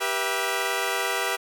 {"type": "chord", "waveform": "10% pulse", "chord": "E minor", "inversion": "first", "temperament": "equal with one note detuned", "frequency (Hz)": [392, 484.3, 659.3], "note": ["G4", "B4", "E5"], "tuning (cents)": [0, -34, 0], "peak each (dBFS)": [-20, -20, -21], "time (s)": [0, 1.37], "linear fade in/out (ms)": 20, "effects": []}